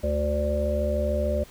harmonic tone, 73.42 Hz, D2, in tune, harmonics 1 / 3 / 5 / 7 / 8, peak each -26 / -32 / -35 / -32 / -26 dBFS, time 0.03-1.44 s, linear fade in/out 10 ms, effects pink hiss -50 dBFS RMS until 1.5 s

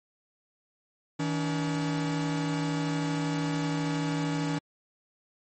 45% pulse tone pair together, 159.45 / 286 Hz, D#3 / D4, +43 / -46 cents, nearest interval minor seventh, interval 1011 cents, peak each -30 / -30 dBFS, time 1.19-4.59 s, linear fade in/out 10 ms, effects MP3 32 kbps

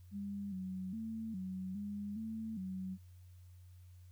sine tone with pitch steps, 200.6 / 186.7 / 222.9 / 186.9 / 204.2 / 221.6 / 187.5 Hz, G3 / F#3 / A3 / F#3 / G#3 / A3 / F#3, +40 / +16 / +23 / +18 / -29 / +13 / +23 cents, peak -39 dBFS, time 0.11-2.98 s, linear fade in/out 50 ms, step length 410 ms, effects added 90 Hz sine -54 dBFS peak until 4.11 s + white hiss -74 dBFS RMS until 4.11 s

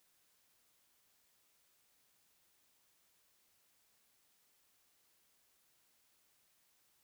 silence, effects white hiss -74 dBFS RMS until 7.03 s

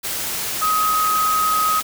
sine tone in noise, 1262 Hz, D#6, 24 cents sharp, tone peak -16 dBFS, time 0.61-1.81 s, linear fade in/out 20 ms, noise white, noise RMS -25 dBFS, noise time 0.03-1.83 s, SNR +6 dB, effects none

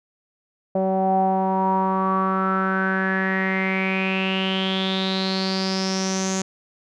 sawtooth tone with low-pass filter sweep, 190 Hz, F#3, 46 cents sharp, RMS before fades -22 dBFS, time 0.75-6.42 s, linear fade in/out 5 ms, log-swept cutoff 640 to 6700 Hz, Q 8.5, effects none

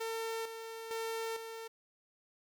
sawtooth tone with tremolo, 451.6 Hz, A4, 45 cents sharp, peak -32 dBFS, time 0-1.68 s, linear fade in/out 10 ms, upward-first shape square, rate 1.1 Hz, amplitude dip 55%, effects 11-bit

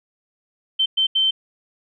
sine tone bursts at uneven times, 3100 Hz, G7, 20 cents flat, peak -15 dBFS, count 3, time 0.79-0.86 / 0.97-1.07 / 1.15-1.31 s, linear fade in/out 10 ms, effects none

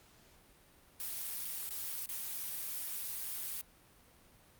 blue noise with dropouts, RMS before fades -40 dBFS, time 1-3.61 s, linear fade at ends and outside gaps 0 ms, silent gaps 1.448-1.452 / 1.691-1.707 / 2.059-2.09 s, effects pink hiss -63 dBFS RMS until 4.59 s + Opus 48 kbps

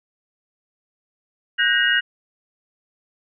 sine tone cluster, 1483 / 1606 / 1878 / 2865 Hz, F#6 / G6 / A#6 / F7, +4 / +41 / +12 / +44 cents, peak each -21 dBFS, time 1.58-2.01 s, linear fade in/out 20 ms, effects none

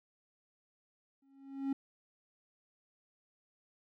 triangle tone with exponential growth, 272.8 Hz, C#4, 28 cents flat, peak -27 dBFS, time 1.22-1.73 s, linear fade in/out 5 ms, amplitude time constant 110 ms, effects none

